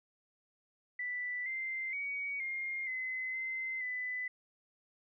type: tone with pitch steps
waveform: sine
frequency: 1978 / 2084 / 2252 / 2124 / 2040 / 2064 / 2000 Hz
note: B6 / C7 / C#7 / C7 / C7 / C7 / B6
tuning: +2 / -7 / +27 / +25 / -44 / -24 / +21 cents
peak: -35 dBFS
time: 0.99-4.28 s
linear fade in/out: 5 ms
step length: 470 ms
effects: none